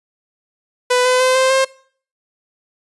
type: tone with pitch steps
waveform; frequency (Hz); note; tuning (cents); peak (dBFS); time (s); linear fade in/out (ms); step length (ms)
sawtooth; 497.8 / 505.9 / 514.2 / 522.5 / 531.1; B4 / B4 / C5 / C5 / C5; +14 / +42 / -30 / -2 / +26; -8; 0.9-1.65; 10; 150
effects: noise-tail reverb RT60 0.5 s tail -22 dB re dry + resampled to 24000 Hz